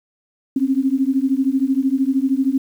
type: beating tone pair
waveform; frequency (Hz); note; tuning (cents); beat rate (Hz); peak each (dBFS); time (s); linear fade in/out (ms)
sine; 261.2 / 274.2; C4 / C#4; -3 / -19; 13; -18; 0.56-2.58; 5
effects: 8-bit